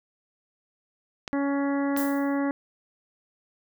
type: clicks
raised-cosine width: 0.2 ms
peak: -15 / -19 dBFS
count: 2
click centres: 1.278 / 1.965 s
type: harmonic tone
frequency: 280.1 Hz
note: C#4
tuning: 18 cents sharp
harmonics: 1 / 2 / 3 / 4 / 5 / 6 / 7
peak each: -24 / -32 / -36 / -38 / -42 / -40 / -41 dBFS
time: 1.33-2.51 s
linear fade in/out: 0 ms
type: noise with exponential decay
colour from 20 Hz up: violet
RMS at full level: -30 dBFS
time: 1.97-2.39 s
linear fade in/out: 2 ms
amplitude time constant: 91 ms
effects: none